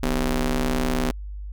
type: ring-modulated tone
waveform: sawtooth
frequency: 138.59 Hz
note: C#3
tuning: in tune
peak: -14 dBFS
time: 0.03-1.11 s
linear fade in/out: 2 ms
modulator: 109 Hz
effects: added 50 Hz sine -31 dBFS peak until 1.52 s